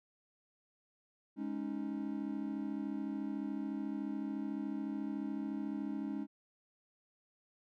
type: chord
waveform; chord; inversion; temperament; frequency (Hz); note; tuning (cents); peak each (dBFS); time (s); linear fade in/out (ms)
triangle; Ab suspended fourth; none; equal; 207.7 / 277.2 / 311.1; Ab3 / Db4 / Eb4; 0 / 0 / 0; -39 / -38 / -40; 1.36-6.27; 50
effects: none